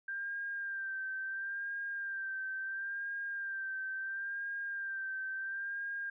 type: tone with vibrato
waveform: sine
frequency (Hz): 1584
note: G6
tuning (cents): +18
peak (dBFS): -36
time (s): 0.08-6.1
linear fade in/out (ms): 5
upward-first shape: sine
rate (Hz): 0.73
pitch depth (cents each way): 37
effects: none